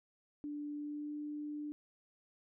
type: tone with pitch glide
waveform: sine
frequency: 293.7 to 296.9 Hz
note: D4 to D4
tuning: 0 to +19 cents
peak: -39 dBFS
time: 0.44-1.72 s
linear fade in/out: 0 ms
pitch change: +19 cents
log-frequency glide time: 0.74-1.14 s
effects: none